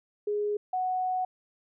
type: tone pair in turn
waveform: sine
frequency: 415.3 / 740 Hz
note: G#4 / F#5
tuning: 0 / 0 cents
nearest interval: minor seventh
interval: 1000 cents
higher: second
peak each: -26 dBFS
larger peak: neither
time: 0.27-0.57 / 0.73-1.25 s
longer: second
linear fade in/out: 5 ms
effects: none